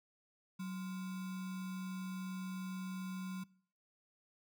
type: tone with sample-and-hold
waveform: sine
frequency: 186.4 Hz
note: F#3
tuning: 13 cents sharp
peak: -39 dBFS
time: 0.59-3.44 s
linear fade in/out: 10 ms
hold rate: 1225 Hz
effects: noise-tail reverb RT60 0.6 s tail -24 dB re dry